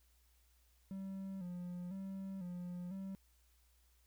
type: tone with vibrato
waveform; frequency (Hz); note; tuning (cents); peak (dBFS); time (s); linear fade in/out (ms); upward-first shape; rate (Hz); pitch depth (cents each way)
triangle; 185; F#3; 0; -40; 0.91-3.15; 0; square; 1; 72
effects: added 60 Hz sine -69 dBFS peak until 4.06 s + white hiss -75 dBFS RMS until 4.06 s